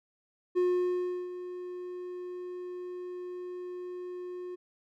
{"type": "tone with ADSR envelope", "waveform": "triangle", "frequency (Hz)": 359.8, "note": "F#4", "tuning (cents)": -48, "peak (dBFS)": -21, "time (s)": [0.55, 4.56], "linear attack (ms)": 26, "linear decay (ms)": 710, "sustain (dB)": -14, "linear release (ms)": 17, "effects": []}